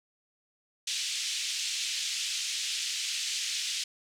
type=band-pass noise; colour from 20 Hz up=pink; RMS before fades=-33 dBFS; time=0.87-3.84 s; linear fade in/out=5 ms; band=2700 to 7600 Hz; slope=24 dB/octave; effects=none